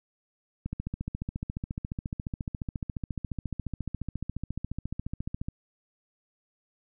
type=click train; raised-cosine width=5 ms; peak=-20 dBFS; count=70; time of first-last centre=0.66-5.485 s; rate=14.3 Hz; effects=none